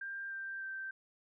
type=tone with pitch steps; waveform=sine; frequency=1590 / 1575.4 / 1560.9 Hz; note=G6 / G6 / G6; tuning=+24 / +8 / -8 cents; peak=-39 dBFS; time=0.01-0.91 s; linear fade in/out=5 ms; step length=300 ms; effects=none